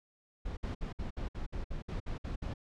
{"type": "noise bursts", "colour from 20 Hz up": "brown", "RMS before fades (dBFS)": -37, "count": 12, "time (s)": [0.45, 2.539], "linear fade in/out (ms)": 10, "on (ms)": 120, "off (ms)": 59, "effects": ["low-pass 5000 Hz 12 dB/octave"]}